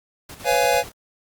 pink noise with tremolo, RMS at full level -38 dBFS, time 0.29-0.92 s, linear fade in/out 5 ms, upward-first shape square, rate 9.2 Hz, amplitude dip 60%
square chord, C# dominant seventh, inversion third, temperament just, 498.9 / 554.4 / 693 / 831.5 Hz, B4 / C#5 / E#5 / G#5, +17 / 0 / -14 / +2 cents, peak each -23 dBFS, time 0.44-0.84 s, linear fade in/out 50 ms
effects Opus 48 kbps

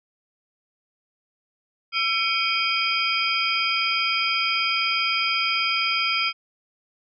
sine tone cluster, 1343 / 2260 / 2483 / 3179 / 4921 Hz, E6 / C#7 / D#7 / G7 / D#8, +32 / +33 / -4 / +24 / -20 cents, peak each -27 dBFS, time 1.92-6.33 s, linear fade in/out 50 ms, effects none

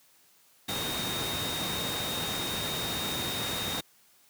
sine tone in noise, 3710 Hz, A#7, 9 cents flat, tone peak -34 dBFS, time 0.68-3.81 s, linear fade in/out 10 ms, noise pink, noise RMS -33 dBFS, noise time 0.68-3.81 s, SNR -4 dB, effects white hiss -62 dBFS RMS until 4.29 s + high-pass 100 Hz 12 dB/octave

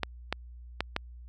clicks, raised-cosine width 0.3 ms, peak -12 dBFS, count 4, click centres 0.033 / 0.326 / 0.806 / 0.964 s, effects added 60 Hz sine -44 dBFS peak until 1.28 s

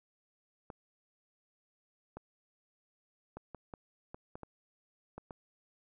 clicks, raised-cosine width 1 ms, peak -30 dBFS, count 10, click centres 0.702 / 2.17 / 3.37 / 3.547 / 3.738 / 4.145 / 4.355 / 4.433 / 5.18 / 5.308 s, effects none

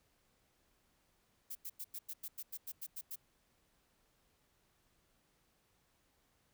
violet noise bursts, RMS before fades -44 dBFS, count 12, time 1.5-3.159 s, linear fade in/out 10 ms, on 53 ms, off 93 ms, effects pink hiss -75 dBFS RMS until 6.53 s

